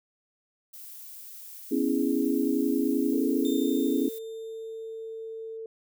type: noise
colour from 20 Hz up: violet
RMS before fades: -44 dBFS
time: 0.73-4.19 s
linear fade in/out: 10 ms
type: chord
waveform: sine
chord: C# minor seventh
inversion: third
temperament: equal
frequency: 246.9 / 277.2 / 329.6 / 415.3 Hz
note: B3 / C#4 / E4 / G#4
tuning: 0 / 0 / 0 / 0 cents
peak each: -29 / -26 / -29 / -31 dBFS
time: 1.71-4.09 s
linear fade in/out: 10 ms
type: tone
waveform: sine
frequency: 447.4 Hz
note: A4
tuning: 29 cents sharp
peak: -35 dBFS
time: 3.13-5.66 s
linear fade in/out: 2 ms
type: tone with exponential decay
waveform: sawtooth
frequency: 3600 Hz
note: A7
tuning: 39 cents sharp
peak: -35 dBFS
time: 3.45-5.57 s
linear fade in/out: 0 ms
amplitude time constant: 460 ms
effects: none